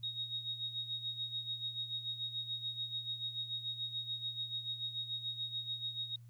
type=tone with tremolo; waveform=sine; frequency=3758 Hz; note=A#7; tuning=13 cents sharp; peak=-35 dBFS; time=0.03-6.16 s; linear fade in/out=5 ms; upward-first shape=sine; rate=6.9 Hz; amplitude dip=70%; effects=added 118 Hz sine -52 dBFS peak until 6.29 s + white hiss -75 dBFS RMS until 6.29 s